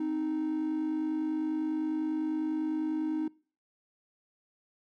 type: tone pair together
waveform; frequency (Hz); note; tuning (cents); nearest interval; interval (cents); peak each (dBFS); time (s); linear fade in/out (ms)
triangle; 261.3 / 311.3; C4 / D#4; -2 / +1; minor third; 303; -34 / -27; 0-3.28; 5
effects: noise-tail reverb RT60 0.4 s tail -24 dB re dry + tanh soft clip ceiling -21 dBFS